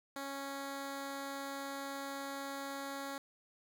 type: tone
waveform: 10% pulse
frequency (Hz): 276.3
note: C#4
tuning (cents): -6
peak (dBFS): -32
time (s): 0.16-3.18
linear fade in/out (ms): 2
effects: none